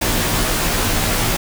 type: noise with comb filter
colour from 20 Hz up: pink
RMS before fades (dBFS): -18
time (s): 0.01-1.37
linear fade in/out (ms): 10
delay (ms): 15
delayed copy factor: -0.95
effects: none